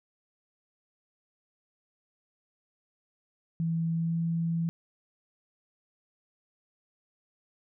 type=tone with pitch glide; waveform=sine; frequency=164.81 to 166.44 Hz; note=E3 to E3; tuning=0 to +17 cents; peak=-26 dBFS; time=3.6-4.69 s; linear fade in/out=0 ms; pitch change=+17 cents; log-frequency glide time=3.93-4.17 s; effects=none